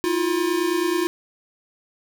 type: tone pair together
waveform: square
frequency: 324.4 / 353.8 Hz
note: E4 / F4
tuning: -28 / +23 cents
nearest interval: major second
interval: 151 cents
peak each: -25 / -22 dBFS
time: 0.04-1.07 s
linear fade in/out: 0 ms
effects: none